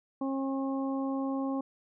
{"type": "harmonic tone", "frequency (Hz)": 270, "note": "C#4", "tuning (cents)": -45, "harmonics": [1, 2, 3, 4], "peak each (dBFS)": [-30, -38, -41, -42], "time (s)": [0.21, 1.61], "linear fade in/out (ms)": 5, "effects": []}